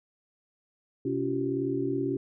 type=tone cluster; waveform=sine; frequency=130.2 / 281.9 / 345.2 / 383.7 Hz; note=C3 / C#4 / F4 / G4; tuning=-8 / +29 / -20 / -37 cents; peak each=-36 / -30 / -33 / -31 dBFS; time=1.05-2.17 s; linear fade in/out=5 ms; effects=none